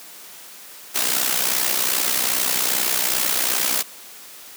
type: noise with amplitude modulation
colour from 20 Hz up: white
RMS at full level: -18 dBFS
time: 0.94-3.83 s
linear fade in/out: 20 ms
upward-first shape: sine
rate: 62.5 Hz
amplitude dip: 65%
effects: white hiss -41 dBFS RMS until 4.56 s + high-pass 200 Hz 12 dB/octave